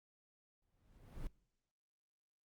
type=noise with exponential growth; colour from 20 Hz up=brown; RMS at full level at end=-44 dBFS; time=0.62-1.27 s; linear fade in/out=1 ms; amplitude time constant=140 ms; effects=noise-tail reverb RT60 0.8 s tail -23 dB re dry + Opus 48 kbps